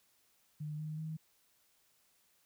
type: tone with pitch steps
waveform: sine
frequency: 151.1 / 154.45 / 157.88 Hz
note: D3 / D#3 / D#3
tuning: +50 / -12 / +26 cents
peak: -38 dBFS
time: 0.6-1.17 s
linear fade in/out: 10 ms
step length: 190 ms
effects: white hiss -72 dBFS RMS until 2.45 s